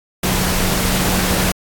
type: tone in noise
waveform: sine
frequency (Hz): 185.1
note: F#3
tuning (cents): +1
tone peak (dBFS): -21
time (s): 0.23-1.52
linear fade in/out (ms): 5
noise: pink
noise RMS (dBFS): -18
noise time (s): 0.23-1.52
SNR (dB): -6
effects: AAC 64 kbps